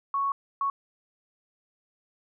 sine tone bursts at uneven times, 1108.7 Hz, C#6, in tune, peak -24 dBFS, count 2, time 0.14-0.32 / 0.61-0.7 s, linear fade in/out 2 ms, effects none

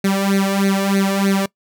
sawtooth tone with flanger, 196 Hz, G3, in tune, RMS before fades -17 dBFS, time 0.04-1.46 s, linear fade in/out 5 ms, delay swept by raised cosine 0.47 to 1.77 ms, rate 3.2 Hz, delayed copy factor +0.9, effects noise-tail reverb RT60 0.1 s tail -23 dB re dry

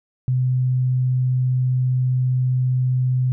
sine tone, 127.5 Hz, C3, 44 cents flat, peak -16 dBFS, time 0.28-3.32 s, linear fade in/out 0 ms, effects none

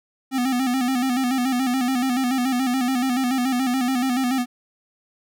square tone with vibrato, 255 Hz, C4, 44 cents flat, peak -20 dBFS, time 0.31-4.46 s, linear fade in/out 50 ms, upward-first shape square, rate 7 Hz, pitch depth 68 cents each way, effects none

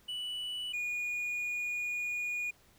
triangle tone pair in turn, 2960 / 2445 Hz, F#7 / D#7, 0 / -31 cents, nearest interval minor third, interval 331 cents, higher first, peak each -34 / -31 dBFS, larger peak second, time 0.08-0.73 / 0.73-2.51 s, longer second, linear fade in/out 10 ms, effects pink hiss -64 dBFS RMS until 2.78 s

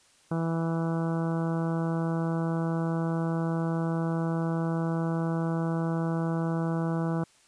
harmonic tone, 164.81 Hz, E3, in tune, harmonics 1 / 2 / 3 / 4 / 5 / 6 / 7 / 8 / 9, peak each -27 / -33 / -37 / -39 / -41 / -43 / -44 / -45 / -46 dBFS, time 0.31-7.24 s, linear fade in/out 5 ms, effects white hiss -61 dBFS RMS until 7.47 s + resampled to 22050 Hz

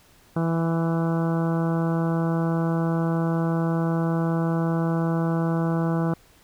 harmonic tone with a mistuned harmonic, 165.2 Hz, E3, 4 cents sharp, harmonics 1 / 2 / 3 / 4 / 5 / 6 / 7 / 8 / 9, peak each -22 / -28 / -32 / -34 / -36 / -38 / -39 / -40 / -41 dBFS, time 0.36-6.14 s, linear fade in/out 5 ms, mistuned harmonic 6, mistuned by +25 cents, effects pink hiss -56 dBFS RMS until 6.43 s

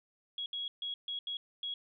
sine tone bursts at uneven times, 3322 Hz, G#7, in tune, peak -35 dBFS, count 6, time 0.38-0.46 / 0.53-0.68 / 0.82-0.94 / 1.08-1.19 / 1.27-1.37 / 1.63-1.74 s, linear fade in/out 2 ms, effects none

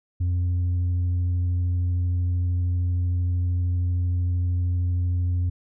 sine tone with tanh clipping, 88.7 Hz, F2, 27 cents sharp, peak -21 dBFS, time 0.2-5.5 s, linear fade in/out 10 ms, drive 2 dB, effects none

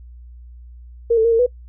sine tone with pitch steps, 465.5 / 443.9 / 463.8 / 454.6 / 492.9 Hz, A#4 / A4 / A#4 / A#4 / B4, -2 / +15 / -9 / -43 / -3 cents, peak -11 dBFS, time 1.1-1.465 s, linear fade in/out 10 ms, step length 73 ms, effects noise-tail reverb RT60 0.1 s tail -22 dB re dry + added 60 Hz sine -37 dBFS peak until 1.68 s

